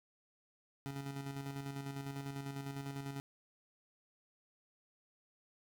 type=tone with tremolo; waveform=25% pulse; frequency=138.59 Hz; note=C#3; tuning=in tune; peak=-36 dBFS; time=0.86-3.2 s; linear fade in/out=0 ms; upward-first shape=square; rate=10 Hz; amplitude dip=45%; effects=none